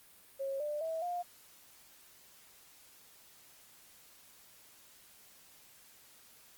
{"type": "tone with pitch steps", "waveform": "sine", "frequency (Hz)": [545, 594.3, 648.1, 706.8], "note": ["C#5", "D5", "E5", "F5"], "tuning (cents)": [-29, 20, -30, 21], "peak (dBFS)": -34, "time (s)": [0.39, 1.23], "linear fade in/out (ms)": 20, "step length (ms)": 210, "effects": ["white hiss -60 dBFS RMS until 6.57 s", "Opus 32 kbps"]}